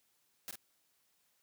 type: noise with echo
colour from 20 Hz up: white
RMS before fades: -43 dBFS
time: 0.48-0.51 s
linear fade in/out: 0 ms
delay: 46 ms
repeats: 1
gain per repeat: -4 dB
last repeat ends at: 0.556 s
effects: white hiss -75 dBFS RMS until 1.42 s + high-pass 80 Hz 12 dB/octave